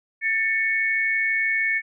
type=tone pair together; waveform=sine; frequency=1784.3 / 2217 Hz; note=A6 / C#7; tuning=+24 / 0 cents; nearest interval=major third; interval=376 cents; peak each=-23 / -22 dBFS; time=0.21-1.82 s; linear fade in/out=50 ms; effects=none